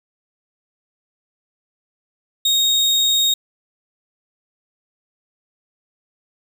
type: tone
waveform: 35% pulse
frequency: 3729 Hz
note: A#7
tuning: in tune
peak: -12 dBFS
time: 2.45-3.34 s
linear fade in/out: 5 ms
effects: none